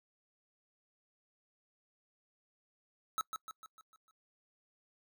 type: tone with echo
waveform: square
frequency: 1299 Hz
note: E6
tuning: 26 cents flat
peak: -32 dBFS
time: 3.18-3.21 s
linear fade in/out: 0 ms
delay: 150 ms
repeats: 6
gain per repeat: -6 dB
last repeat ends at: 4.11 s
effects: noise-tail reverb RT60 0.1 s tail -24 dB re dry